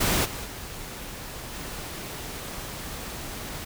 pink noise with level steps, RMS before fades -23 / -35 / -38 / -36 dBFS, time 0-3.65 s, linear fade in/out 10 ms, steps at 0.24 / 0.44 / 1.52 s, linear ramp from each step 20 ms, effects none

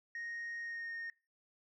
sine tone with pitch glide, 1864.7 to 1844.3 Hz, A#6 to A#6, 0 to -19 cents, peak -38 dBFS, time 0.15-1.1 s, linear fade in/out 2 ms, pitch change -19 cents, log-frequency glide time 0.6-0.92 s, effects noise-tail reverb RT60 0.3 s tail -23 dB re dry + tanh soft clip ceiling -38 dBFS

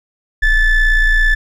triangle ring-modulated tone, 885 Hz, A5, 10 cents sharp, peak -4 dBFS, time 0.42-1.35 s, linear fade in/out 10 ms, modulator 856 Hz, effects none

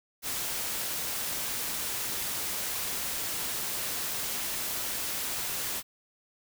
white noise, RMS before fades -33 dBFS, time 0.22-5.83 s, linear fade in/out 50 ms, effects none

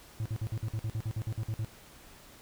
triangle tone bursts, 110 Hz, A2, in tune, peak -28 dBFS, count 14, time 0.2-1.647 s, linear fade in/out 0 ms, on 56 ms, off 51 ms, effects pink hiss -54 dBFS RMS until 2.41 s

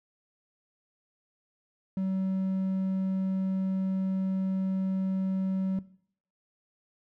triangle tone, 190 Hz, F#3, 46 cents sharp, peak -25 dBFS, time 1.97-5.79 s, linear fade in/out 2 ms, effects noise-tail reverb RT60 0.6 s tail -18 dB re dry

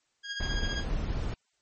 20% pulse tone with tremolo, 1633 Hz, G#6, 30 cents flat, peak -27 dBFS, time 0.23-0.85 s, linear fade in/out 50 ms, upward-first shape sine, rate 15 Hz, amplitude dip 55%
brown noise, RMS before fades -31 dBFS, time 0.4-1.34 s, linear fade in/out 2 ms
effects white hiss -74 dBFS RMS until 1.61 s + MP3 32 kbps

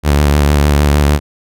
sawtooth tone with vibrato, 72.8 Hz, D2, 15 cents flat, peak -4 dBFS, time 0.03-1.2 s, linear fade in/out 50 ms, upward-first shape square, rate 6.6 Hz, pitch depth 33 cents each way, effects none

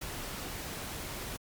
pink noise, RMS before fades -40 dBFS, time 0.01-1.37 s, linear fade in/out 10 ms, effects Opus 48 kbps

